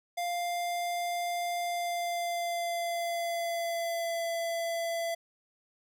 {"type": "tone with pitch glide", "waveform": "square", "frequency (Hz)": [698.5, 672], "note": ["F5", "E5"], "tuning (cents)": [0, 33], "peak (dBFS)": -31, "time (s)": [0.17, 5.15], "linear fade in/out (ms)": 10, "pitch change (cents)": -67, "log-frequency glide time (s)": [1.62, 4.25], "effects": []}